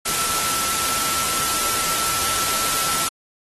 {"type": "tone in noise", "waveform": "sine", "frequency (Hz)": 1333, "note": "E6", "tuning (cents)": 19, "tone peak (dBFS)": -28, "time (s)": [0.05, 3.09], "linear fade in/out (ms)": 10, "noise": "white", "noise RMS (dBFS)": -22, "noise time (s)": [0.05, 3.09], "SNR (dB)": -9, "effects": ["AAC 32 kbps"]}